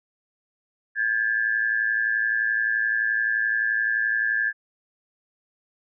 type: tone pair together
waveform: sine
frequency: 1609 / 1720.6 Hz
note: G6 / A6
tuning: +45 / -39 cents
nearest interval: minor second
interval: 116 cents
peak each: -24 / -23 dBFS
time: 0.95-4.53 s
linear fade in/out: 50 ms
effects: none